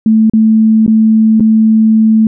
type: tone with dropouts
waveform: sine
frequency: 220 Hz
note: A3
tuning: in tune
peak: -4 dBFS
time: 0.06-2.27 s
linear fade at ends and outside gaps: 2 ms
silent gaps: 0.298-0.335 / 0.864-0.878 / 1.398-1.405 s
effects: none